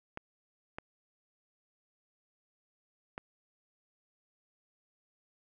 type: clicks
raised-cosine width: 0.5 ms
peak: -24 dBFS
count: 3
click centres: 0.174 / 0.785 / 3.179 s
effects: none